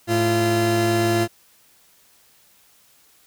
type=tone pair together; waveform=30% pulse; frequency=108.35 / 344 Hz; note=A2 / F4; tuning=-26 / -26 cents; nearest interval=octave + minor sixth; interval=2000 cents; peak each=-20 / -16 dBFS; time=0.07-1.28 s; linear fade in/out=50 ms; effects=white hiss -56 dBFS RMS until 3.26 s